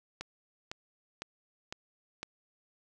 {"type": "click train", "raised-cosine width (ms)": 0.2, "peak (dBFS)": -21, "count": 5, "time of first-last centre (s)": [0.21, 2.23], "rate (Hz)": 1.98, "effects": []}